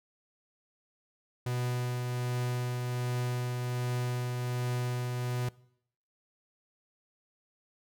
45% pulse tone with tremolo, 123.6 Hz, B2, 2 cents sharp, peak -29 dBFS, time 1.46-5.49 s, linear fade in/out 5 ms, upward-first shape triangle, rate 1.3 Hz, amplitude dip 30%, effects noise-tail reverb RT60 0.7 s tail -22 dB re dry

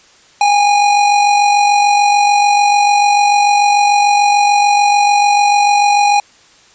square tone with amplitude modulation, 819 Hz, G#5, 24 cents flat, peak -7 dBFS, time 0.41-6.2 s, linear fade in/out 2 ms, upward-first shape sine, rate 46.8 Hz, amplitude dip 40%, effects white hiss -46 dBFS RMS until 6.74 s + resampled to 16000 Hz

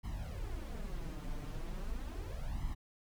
brown noise with flanger, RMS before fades -40 dBFS, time 0.03-2.75 s, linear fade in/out 20 ms, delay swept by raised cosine 0.97 to 6.77 ms, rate 0.38 Hz, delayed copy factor +0.85, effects none

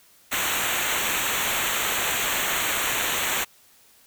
pink noise with comb filter, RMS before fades -25 dBFS, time 0.31-3.45 s, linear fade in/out 20 ms, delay 0.2 ms, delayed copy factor -0.9, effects white hiss -56 dBFS RMS until 4.06 s

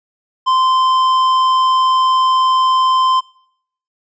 sine tone with tanh clipping, 1037 Hz, C6, 16 cents flat, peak -12 dBFS, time 0.46-3.21 s, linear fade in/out 20 ms, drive 10 dB, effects noise-tail reverb RT60 0.7 s tail -24 dB re dry + resampled to 16000 Hz

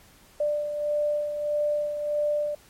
sine beating tone pair, 592 / 593.6 Hz, D5 / D5, +14 / +18 cents, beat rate 1.6 Hz, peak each -24 / -33 dBFS, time 0.4-2.55 s, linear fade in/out 5 ms, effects pink hiss -55 dBFS RMS until 2.69 s + MP3 64 kbps

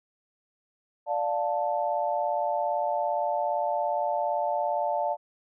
sine chord, D minor, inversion none, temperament just, 587.3 / 704.8 / 881 Hz, D5 / F5 / A5, 0 / +16 / +2 cents, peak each -29 dBFS, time 1.06-5.17 s, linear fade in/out 50 ms, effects none

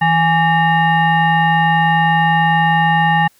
sine tone with frequency modulation, 830.6 Hz, G#5, in tune, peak -10 dBFS, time 0.01-3.28 s, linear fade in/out 10 ms, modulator 994 Hz, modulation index 1.1, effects white hiss -54 dBFS RMS until 3.39 s

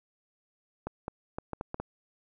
clicks, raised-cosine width 1 ms, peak -20 dBFS, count 7, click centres 0.87 / 1.081 / 1.385 / 1.533 / 1.611 / 1.744 / 1.8 s, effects none

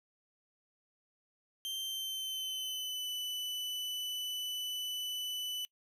40% pulse tone with pitch glide, 3136 to 2989 Hz, G7 to F#7, 0 to +17 cents, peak -35 dBFS, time 1.65-5.65 s, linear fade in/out 0 ms, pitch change -83 cents, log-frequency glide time 1.77-3.11 s, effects noise-tail reverb RT60 0.1 s tail -24 dB re dry

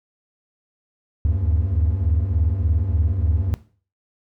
triangle tone cluster, 74.6 / 78 / 95.1 Hz, D2 / D#2 / F#2, +28 / +5 / +48 cents, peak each -19 dBFS, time 1.25-3.54 s, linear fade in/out 0 ms, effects noise-tail reverb RT60 0.4 s tail -18 dB re dry + tanh soft clip ceiling -9 dBFS

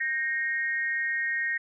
sine tone with amplitude modulation, 1864.7 Hz, A#6, in tune, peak -22 dBFS, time 0-1.58 s, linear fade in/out 10 ms, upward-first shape sine, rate 278 Hz, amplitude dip 80%, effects none

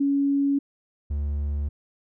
sine / triangle tone pair in turn, 280 / 72.47 Hz, C#4 / D2, +18 / -22 cents, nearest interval octave + major seventh, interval 2340 cents, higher first, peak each -19 / -22 dBFS, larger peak first, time 0-0.59 / 1.1-1.69 s, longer neither, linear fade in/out 10 ms, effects none

